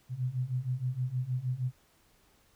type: beating tone pair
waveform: sine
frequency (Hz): 123.47 / 129.87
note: B2 / C3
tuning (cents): 0 / -13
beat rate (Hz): 6.4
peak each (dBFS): -34 / -32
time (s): 0.09-1.72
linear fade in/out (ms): 50
effects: pink hiss -66 dBFS RMS until 2.55 s